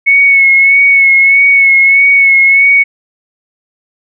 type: tone with vibrato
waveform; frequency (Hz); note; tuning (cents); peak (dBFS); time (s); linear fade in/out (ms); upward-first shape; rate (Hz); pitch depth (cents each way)
sine; 2202; C#7; -12; -3; 0.06-2.84; 20; sine; 1.6; 29
effects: none